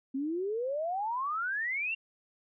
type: exponential sweep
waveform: sine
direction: up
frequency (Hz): 260 to 2794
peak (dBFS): -30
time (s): 0.14-1.95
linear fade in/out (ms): 10
effects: none